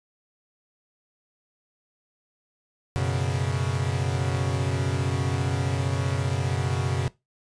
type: chord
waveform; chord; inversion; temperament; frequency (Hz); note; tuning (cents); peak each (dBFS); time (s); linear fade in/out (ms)
45% pulse; F# suspended fourth; none; equal; 92.5 / 123.47 / 138.59; F#2 / B2 / C#3; 0 / 0 / 0; -28; 2.96-7.08; 0
effects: noise-tail reverb RT60 0.2 s tail -19 dB re dry + resampled to 22050 Hz